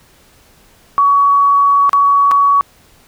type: tone with dropouts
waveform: sine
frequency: 1127 Hz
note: C#6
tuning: 28 cents sharp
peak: -7 dBFS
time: 0.98-2.61 s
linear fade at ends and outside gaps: 0 ms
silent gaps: 1.894-1.931 / 2.312-2.316 s
effects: pink hiss -48 dBFS RMS until 3.07 s